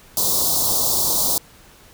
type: band-stop noise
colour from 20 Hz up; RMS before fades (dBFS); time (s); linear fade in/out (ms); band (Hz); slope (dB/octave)
white; -19; 0.17-1.38; 2; 1100 to 3800; 48
effects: pink hiss -48 dBFS RMS until 1.93 s